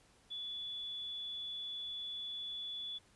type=tone; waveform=sine; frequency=3436 Hz; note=A7; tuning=42 cents flat; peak=-40 dBFS; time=0.3-2.99 s; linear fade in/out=20 ms; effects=pink hiss -67 dBFS RMS until 3.15 s + resampled to 24000 Hz